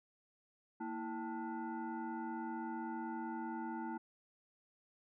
sine tone with frequency modulation, 326.8 Hz, E4, 15 cents flat, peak -39 dBFS, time 0.8-3.98 s, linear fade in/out 10 ms, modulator 558 Hz, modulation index 1.4, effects none

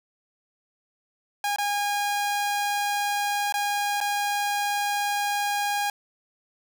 sawtooth tone with dropouts, 817 Hz, G#5, 29 cents flat, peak -20 dBFS, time 1.44-5.9 s, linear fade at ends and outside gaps 2 ms, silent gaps 1.561-1.584 / 3.524-3.54 / 4.004-4.011 s, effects none

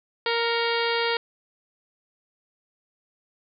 harmonic tone with a mistuned harmonic, 466.2 Hz, A#4, in tune, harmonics 1 / 2 / 3 / 4 / 5 / 6 / 7 / 8 / 9 / 10, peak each -26 / -29 / -31 / -32 / -33 / -34 / -34 / -35 / -36 / -36 dBFS, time 0.26-1.17 s, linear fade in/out 2 ms, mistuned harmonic 5, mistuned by -59 cents, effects none

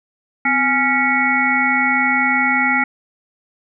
harmonic tone with a mistuned harmonic, 277.2 Hz, C#4, in tune, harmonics 1 / 3 / 5 / 7 / 8, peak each -22 / -21 / -21 / -19 / -18 dBFS, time 0.45-2.84 s, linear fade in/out 5 ms, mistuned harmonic 1, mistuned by -140 cents, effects none

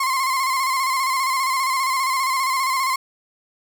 35% pulse tone with vibrato, 1059 Hz, C6, 21 cents sharp, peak -17 dBFS, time 0-2.96 s, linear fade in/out 5 ms, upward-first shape square, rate 15 Hz, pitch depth 45 cents each way, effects none

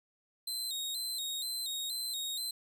sawtooth tone with vibrato, 3914 Hz, B7, 16 cents flat, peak -32 dBFS, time 0.47-2.51 s, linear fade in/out 5 ms, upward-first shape square, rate 2.1 Hz, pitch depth 72 cents each way, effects none

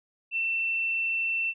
sine tone, 2687 Hz, E7, 33 cents sharp, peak -25 dBFS, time 0.31-1.54 s, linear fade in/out 50 ms, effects none

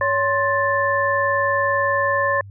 sine tone cluster, 561 / 1055 / 1760 Hz, C#5 / C6 / A6, +21 / +14 / 0 cents, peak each -21 dBFS, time 0.01-2.41 s, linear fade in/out 2 ms, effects added 99 Hz sine -36 dBFS peak until 2.5 s

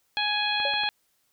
harmonic tone, 834 Hz, G#5, 7 cents sharp, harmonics 1 / 2 / 3 / 4 / 5, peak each -30 / -31 / -30 / -29 / -31 dBFS, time 0.17-0.89 s, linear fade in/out 0 ms
clicks, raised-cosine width 0.5 ms, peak -24 dBFS, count 3, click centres 0.601 / 0.738 / 0.836 s
sine tone with exponential decay, 565 Hz, C#5, 33 cents sharp, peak -25 dBFS, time 0.65-0.82 s, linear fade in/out 2 ms, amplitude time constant 36 ms
effects white hiss -70 dBFS RMS until 1.32 s

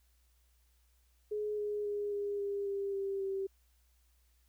sine tone with pitch steps, 420.8 / 416 / 411.2 / 406.5 / 401.8 / 397.2 / 392.6 / 388.1 Hz, G#4 / G#4 / G#4 / G#4 / G4 / G4 / G4 / G4, +23 / +3 / -17 / -37 / +43 / +23 / +3 / -17 cents, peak -33 dBFS, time 1.31-3.47 s, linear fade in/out 10 ms, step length 270 ms, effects added 60 Hz sine -67 dBFS peak until 4.48 s + white hiss -75 dBFS RMS until 4.48 s

